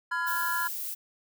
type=chord; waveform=triangle; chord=F diminished; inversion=second; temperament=just; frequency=1005.8 / 1396.9 / 1676.3 Hz; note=Cb6 / F6 / Ab6; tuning=+31 / 0 / +16 cents; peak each=-30 dBFS; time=0.11-0.68 s; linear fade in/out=10 ms
type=noise; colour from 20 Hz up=violet; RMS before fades=-35 dBFS; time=0.26-0.95 s; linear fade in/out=20 ms
effects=none